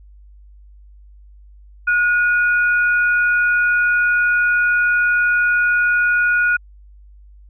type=tone pair together; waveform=sine; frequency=1447 / 2460 Hz; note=F#6 / D#7; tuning=-39 / -20 cents; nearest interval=major sixth; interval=919 cents; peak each=-13 / -25 dBFS; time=1.87-6.57 s; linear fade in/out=10 ms; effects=added 50 Hz sine -41 dBFS peak until 7.49 s